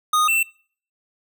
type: tone pair in turn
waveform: square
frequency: 1238 / 2681 Hz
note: D#6 / E7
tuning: -9 / +29 cents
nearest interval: octave + minor second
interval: 1338 cents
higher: second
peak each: -16 / -17 dBFS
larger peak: first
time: 0.13-0.28 / 0.28-0.43 s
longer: neither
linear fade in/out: 5 ms
effects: noise-tail reverb RT60 0.5 s tail -25 dB re dry